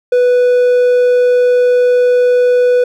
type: tone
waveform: triangle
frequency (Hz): 493.9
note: B4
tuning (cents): 0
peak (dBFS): -5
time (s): 0.12-2.84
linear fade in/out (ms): 5
effects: none